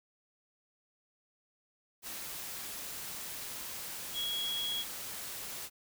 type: tone in noise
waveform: sine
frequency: 3322 Hz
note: G#7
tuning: in tune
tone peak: -33 dBFS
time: 4.13-4.85 s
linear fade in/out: 50 ms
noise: white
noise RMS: -42 dBFS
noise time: 2.02-5.7 s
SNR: +6 dB
effects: none